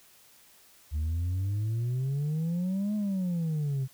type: exponential two-way sweep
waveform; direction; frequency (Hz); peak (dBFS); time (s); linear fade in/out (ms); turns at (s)
sine; up then down; 73.42 to 213 to 129.3; -24; 0.91-3.88; 50; 2.95
effects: tanh soft clip ceiling -26 dBFS + white hiss -58 dBFS RMS until 3.93 s